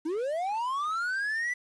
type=linear sweep; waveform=triangle; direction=up; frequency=296.3 to 1997 Hz; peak=-26 dBFS; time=0.05-1.54 s; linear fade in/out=10 ms; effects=resampled to 22050 Hz + 9-bit